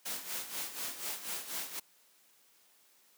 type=noise with tremolo; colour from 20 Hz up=white; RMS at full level=-37 dBFS; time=0.05-1.8 s; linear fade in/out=10 ms; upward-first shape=sine; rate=4.1 Hz; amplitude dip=70%; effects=white hiss -66 dBFS RMS until 3.17 s + high-pass 200 Hz 12 dB/octave